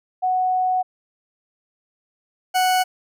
sine / 40% pulse tone pair in turn, 740 / 740 Hz, F#5 / F#5, 0 / 0 cents, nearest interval unison, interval 0 cents, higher neither, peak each -17 / -15 dBFS, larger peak second, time 0.22-0.83 / 2.54-2.84 s, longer first, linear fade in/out 20 ms, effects none

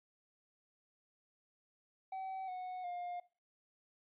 triangle tone with pitch steps, 763 / 735.3 / 708.6 Hz, G5 / F#5 / F5, -47 / -11 / +25 cents, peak -38 dBFS, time 2.12-3.2 s, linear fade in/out 5 ms, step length 360 ms, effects noise-tail reverb RT60 0.3 s tail -18 dB re dry + resampled to 8000 Hz

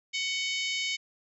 harmonic tone with a mistuned harmonic, 743 Hz, F#5, 7 cents sharp, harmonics 3 / 4 / 5 / 6 / 7 / 8 / 9 / 10, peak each -32 / -34 / -38 / -40 / -40 / -45 / -41 / -48 dBFS, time 0.13-0.97 s, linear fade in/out 20 ms, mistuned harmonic 4, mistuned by +33 cents, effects none

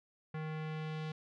square tone with low-pass filter sweep, 156.1 Hz, D#3, 6 cents sharp, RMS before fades -40 dBFS, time 0.34-1.12 s, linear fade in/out 5 ms, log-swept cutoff 2000 to 3700 Hz, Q 1.4, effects none

